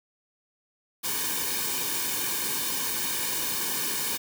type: noise with comb filter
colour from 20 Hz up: white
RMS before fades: -29 dBFS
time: 1.03-4.18 s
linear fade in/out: 20 ms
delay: 1.5 ms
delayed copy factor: -0.85
effects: none